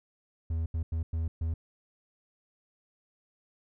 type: tone bursts at uneven times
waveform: triangle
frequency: 81.4 Hz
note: E2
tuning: 21 cents flat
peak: -26 dBFS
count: 5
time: 0.5-0.66 / 0.74-0.83 / 0.92-1.03 / 1.13-1.28 / 1.41-1.54 s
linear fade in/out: 5 ms
effects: none